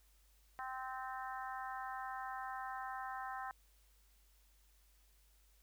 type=harmonic tone; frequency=259.7 Hz; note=C4; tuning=13 cents flat; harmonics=3 / 4 / 5 / 6 / 7; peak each=-45 / -47 / -49 / -51 / -52 dBFS; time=0.59-3.51 s; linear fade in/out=0 ms; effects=added 50 Hz sine -67 dBFS peak until 5.62 s + white hiss -73 dBFS RMS until 5.62 s